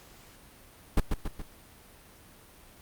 brown noise with echo, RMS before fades -19 dBFS, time 0.97-1 s, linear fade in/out 5 ms, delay 140 ms, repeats 3, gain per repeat -5 dB, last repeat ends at 1.42 s, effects pink hiss -54 dBFS RMS until 2.81 s + Opus 48 kbps

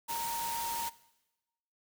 sine tone in noise, 929 Hz, A#5, 6 cents flat, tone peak -35 dBFS, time 0.08-0.9 s, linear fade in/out 20 ms, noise white, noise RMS -39 dBFS, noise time 0.08-0.9 s, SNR +1 dB, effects noise-tail reverb RT60 1.0 s tail -19 dB re dry

